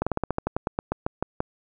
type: slowing click train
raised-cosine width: 1 ms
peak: -10 dBFS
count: 15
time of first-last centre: 0.02-1.404 s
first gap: 46 ms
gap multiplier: 1.11
effects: none

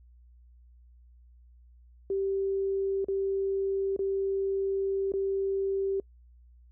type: tone with dropouts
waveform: sine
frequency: 390 Hz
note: G4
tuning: 9 cents flat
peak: -26 dBFS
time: 2.1-6 s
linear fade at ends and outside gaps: 2 ms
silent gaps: 3.045-3.084 / 3.964-3.991 / 5.12-5.137 s
effects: noise-tail reverb RT60 0.1 s tail -26 dB re dry + added 60 Hz sine -53 dBFS peak until 6.71 s

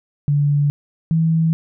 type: tone pair in turn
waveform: sine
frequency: 144.7 / 162.42 Hz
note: D3 / E3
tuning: -25 / -25 cents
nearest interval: major second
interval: 200 cents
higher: second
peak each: -13 dBFS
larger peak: neither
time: 0.28-0.7 / 1.11-1.53 s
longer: neither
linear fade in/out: 0 ms
effects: none

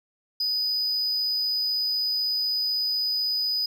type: tone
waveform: triangle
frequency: 4978 Hz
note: D#8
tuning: in tune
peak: -22 dBFS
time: 0.4-3.66 s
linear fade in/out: 5 ms
effects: none

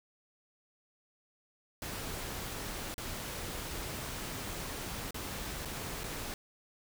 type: noise with dropouts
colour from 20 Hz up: pink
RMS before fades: -40 dBFS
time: 1.82-6.34 s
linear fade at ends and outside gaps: 1 ms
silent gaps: 2.942-2.98 / 5.108-5.144 / 5.65-5.655 / 6.035-6.04 s
effects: none

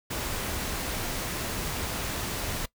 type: noise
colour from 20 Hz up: pink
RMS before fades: -32 dBFS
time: 0.1-2.66 s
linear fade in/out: 10 ms
effects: noise-tail reverb RT60 0.1 s tail -20 dB re dry

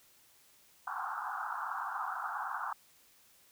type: band-pass noise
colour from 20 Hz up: white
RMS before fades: -38 dBFS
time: 0.87-2.73 s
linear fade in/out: 5 ms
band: 740 to 1500 Hz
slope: 96 dB/octave
effects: white hiss -64 dBFS RMS until 3.51 s

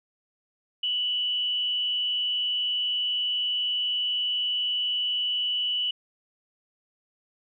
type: tone with frequency modulation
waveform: sine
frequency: 2960 Hz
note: F#7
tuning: in tune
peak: -24 dBFS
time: 0.83-5.91 s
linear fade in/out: 5 ms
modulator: 188 Hz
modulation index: 0.29
effects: none

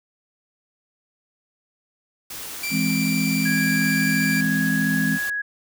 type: noise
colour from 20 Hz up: white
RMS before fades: -34 dBFS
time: 2.3-5.3 s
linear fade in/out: 5 ms
type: tone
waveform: sawtooth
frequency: 2349 Hz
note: D7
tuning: in tune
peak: -22 dBFS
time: 2.63-4.41 s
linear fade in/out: 5 ms
type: chord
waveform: sine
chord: E augmented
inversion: none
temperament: equal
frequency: 164.81 / 207.7 / 261.6 Hz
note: E3 / G#3 / B#3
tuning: 0 / 0 / 0 cents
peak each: -25 / -24 / -24 dBFS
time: 2.7-5.19 s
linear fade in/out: 50 ms
type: tone with pitch glide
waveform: sine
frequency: 1652 to 1667.3 Hz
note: G#6 to G#6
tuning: -10 to +6 cents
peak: -23 dBFS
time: 3.45-5.42 s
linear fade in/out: 10 ms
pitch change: +16 cents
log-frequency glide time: 3.89-4.92 s
effects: none

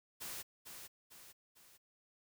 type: noise with echo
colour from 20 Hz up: white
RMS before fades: -45 dBFS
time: 0.2-0.43 s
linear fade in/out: 20 ms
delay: 450 ms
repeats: 3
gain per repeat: -6 dB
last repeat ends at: 1.78 s
effects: none

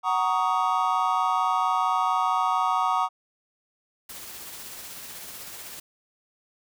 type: chord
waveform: triangle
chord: D# minor seventh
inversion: first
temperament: just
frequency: 746.7 / 933.4 / 1120.1 / 1244.5 Hz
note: F#5 / A#5 / C#6 / D#6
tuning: +16 / +2 / +18 / 0 cents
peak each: -25 dBFS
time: 0.03-3.09 s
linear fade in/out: 50 ms
type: noise with tremolo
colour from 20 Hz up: white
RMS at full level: -39 dBFS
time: 4.09-5.8 s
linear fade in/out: 5 ms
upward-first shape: sine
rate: 16 Hz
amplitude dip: 25%
effects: none

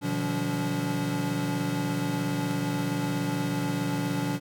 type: tone cluster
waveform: square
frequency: 122.4 / 149.2 / 173.6 / 190.4 / 286.7 Hz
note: B2 / D3 / F3 / F#3 / D4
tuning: -15 / +28 / -10 / +50 / -42 cents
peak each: -35 / -35 / -33 / -38 / -31 dBFS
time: 0.01-4.4 s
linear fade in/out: 50 ms
effects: none

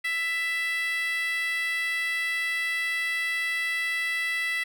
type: tone with high-pass filter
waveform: 10% pulse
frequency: 662 Hz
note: E5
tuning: 7 cents sharp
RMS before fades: -28 dBFS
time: 0.04-4.64 s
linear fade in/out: 10 ms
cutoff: 2000 Hz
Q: 5.3
effects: none

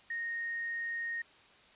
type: tone with quantisation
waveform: sine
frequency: 1858 Hz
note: A#6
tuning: 6 cents flat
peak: -34 dBFS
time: 0.1-1.22 s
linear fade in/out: 5 ms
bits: 10
effects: white hiss -60 dBFS RMS until 1.75 s + resampled to 8000 Hz

